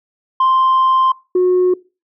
sine tone pair in turn, 1046.5 / 364.1 Hz, C6 / F#4, 0 / -28 cents, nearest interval octave + tritone, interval 1828 cents, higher first, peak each -8 dBFS, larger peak neither, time 0.4-1.12 / 1.35-1.74 s, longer first, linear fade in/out 5 ms, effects noise-tail reverb RT60 0.3 s tail -22 dB re dry + tanh soft clip ceiling -8 dBFS

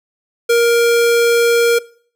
square tone, 469.5 Hz, A#4, 12 cents sharp, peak -10 dBFS, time 0.49-1.79 s, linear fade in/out 10 ms, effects noise-tail reverb RT60 0.5 s tail -21 dB re dry

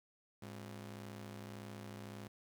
sawtooth ring-modulated tone, 155.56 Hz, D#3, in tune, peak -40 dBFS, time 0.42-2.28 s, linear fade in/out 5 ms, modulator 46.9 Hz, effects 11-bit

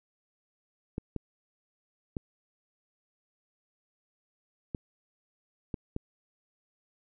clicks, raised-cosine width 3 ms, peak -20 dBFS, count 6, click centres 0.981 / 1.163 / 2.168 / 4.748 / 5.742 / 5.964 s, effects none

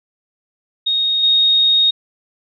sine tone with level steps, 3729 Hz, A#7, in tune, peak -14 / -10 dBFS, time 0.86-1.91 s, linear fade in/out 10 ms, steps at 1.23 s, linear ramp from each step 5 ms, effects none

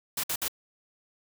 white noise bursts, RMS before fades -30 dBFS, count 3, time 0.17-0.482 s, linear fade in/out 5 ms, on 66 ms, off 57 ms, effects none

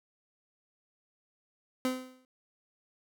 30% pulse tone with exponential decay, 256.6 Hz, C4, 34 cents flat, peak -23 dBFS, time 1.85-2.25 s, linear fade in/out 1 ms, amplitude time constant 85 ms, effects none

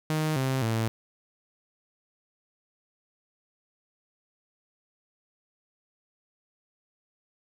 sawtooth tone with pitch steps, 155.56 / 132.33 / 112.57 Hz, D#3 / C3 / A2, 0 / +20 / +40 cents, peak -21 dBFS, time 0.1-0.88 s, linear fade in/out 0 ms, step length 260 ms, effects none

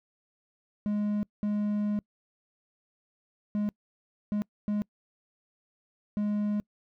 triangle tone bursts at uneven times, 208 Hz, G#3, 3 cents sharp, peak -24 dBFS, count 6, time 0.86-1.23 / 1.43-1.99 / 3.55-3.69 / 4.32-4.42 / 4.68-4.82 / 6.17-6.6 s, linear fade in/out 0 ms, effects noise-tail reverb RT60 0.1 s tail -26 dB re dry

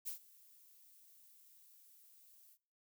violet noise with ADSR envelope, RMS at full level -41 dBFS, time 0.05-2.58 s, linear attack 26 ms, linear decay 110 ms, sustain -23 dB, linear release 58 ms, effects noise-tail reverb RT60 0.5 s tail -22 dB re dry

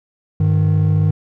triangle tone pair together, 99.9 / 154.23 Hz, G2 / D#3, +33 / -15 cents, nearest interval minor sixth, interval 752 cents, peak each -12 dBFS, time 0.4-1.11 s, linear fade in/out 5 ms, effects tanh soft clip ceiling -4 dBFS

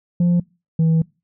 sine tone pair in turn, 174.61 / 162.03 Hz, F3 / E3, 0 / -29 cents, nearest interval minor second, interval 129 cents, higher first, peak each -10 dBFS, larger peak neither, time 0.2-0.4 / 0.79-1.02 s, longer second, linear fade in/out 5 ms, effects noise-tail reverb RT60 0.3 s tail -26 dB re dry + tanh soft clip ceiling -12 dBFS

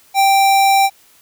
square tone, 784 Hz, G5, in tune, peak -10 dBFS, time 0.14-0.9 s, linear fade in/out 50 ms, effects white hiss -50 dBFS RMS until 1.21 s

